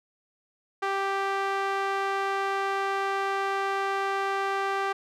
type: tone with band-pass filter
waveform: sawtooth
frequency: 392 Hz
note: G4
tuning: in tune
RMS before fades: -28 dBFS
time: 0.82-4.93 s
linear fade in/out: 10 ms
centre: 1200 Hz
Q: 1.1
effects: none